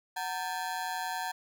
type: ring-modulated tone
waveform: 30% pulse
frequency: 830 Hz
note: G#5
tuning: 1 cent flat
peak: -27 dBFS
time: 0.16-1.32 s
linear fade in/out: 10 ms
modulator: 85.6 Hz
effects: none